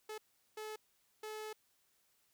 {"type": "tone bursts at uneven times", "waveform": "sawtooth", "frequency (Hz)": 430.7, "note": "A4", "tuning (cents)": -37, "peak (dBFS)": -39, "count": 3, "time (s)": [[0.09, 0.18], [0.57, 0.76], [1.23, 1.53]], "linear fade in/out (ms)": 5, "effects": ["white hiss -75 dBFS RMS until 2.33 s"]}